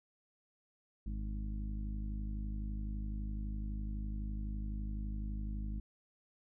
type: harmonic tone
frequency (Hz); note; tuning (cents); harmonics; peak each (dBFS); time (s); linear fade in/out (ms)
51.91; G#1; 0; 1 / 2 / 3 / 4 / 5 / 6; -37 / -48 / -52 / -46 / -56 / -56; 1.06-5.8; 5
effects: none